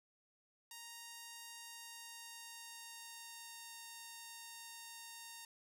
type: tone with pitch glide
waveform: 5% pulse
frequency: 932.3 to 923.2 Hz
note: A#5 to A#5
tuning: 0 to -17 cents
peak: -38 dBFS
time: 0.71-5.45 s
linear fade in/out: 2 ms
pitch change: -17 cents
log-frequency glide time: 1.54-3.7 s
effects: none